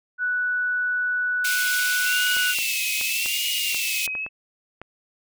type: tone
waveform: sine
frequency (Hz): 1480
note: F#6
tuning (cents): 0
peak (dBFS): -21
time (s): 0.18-2.55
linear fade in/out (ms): 50
type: high-pass noise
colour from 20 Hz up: pink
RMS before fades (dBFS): -27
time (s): 1.44-4.07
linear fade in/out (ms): 10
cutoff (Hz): 2100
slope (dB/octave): 96
type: tone with vibrato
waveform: sine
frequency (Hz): 2695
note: E7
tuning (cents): +38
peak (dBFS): -26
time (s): 2.04-4.29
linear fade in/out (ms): 50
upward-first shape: sine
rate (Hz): 0.86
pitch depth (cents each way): 110
type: clicks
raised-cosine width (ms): 0.5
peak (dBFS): -22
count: 9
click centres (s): 2.367 / 2.587 / 3.012 / 3.26 / 3.746 / 4.077 / 4.152 / 4.264 / 4.816
effects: none